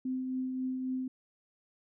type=tone with tremolo; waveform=sine; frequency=258.1 Hz; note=C4; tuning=23 cents flat; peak=-30 dBFS; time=0.05-1.08 s; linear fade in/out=5 ms; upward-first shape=triangle; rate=3.7 Hz; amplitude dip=35%; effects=none